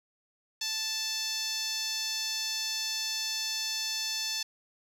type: tone with band-pass filter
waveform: 10% pulse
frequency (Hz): 880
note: A5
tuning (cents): 0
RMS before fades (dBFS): -33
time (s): 0.61-4.43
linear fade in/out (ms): 5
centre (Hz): 5900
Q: 1.6
effects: none